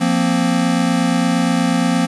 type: chord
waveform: square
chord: F suspended fourth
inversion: none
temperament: equal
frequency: 174.61 / 233.1 / 261.6 Hz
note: F3 / Bb3 / C4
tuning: 0 / 0 / 0 cents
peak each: -19 dBFS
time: 0-2.07 s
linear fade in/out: 20 ms
effects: resampled to 24000 Hz + 7-bit